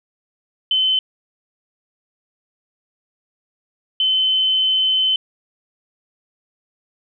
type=tone pair in turn; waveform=sine; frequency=3057 / 3057 Hz; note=G7 / G7; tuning=-44 / -44 cents; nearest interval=unison; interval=0 cents; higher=neither; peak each=-14 dBFS; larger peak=neither; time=0.71-0.99 / 4-5.16 s; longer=second; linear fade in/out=2 ms; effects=none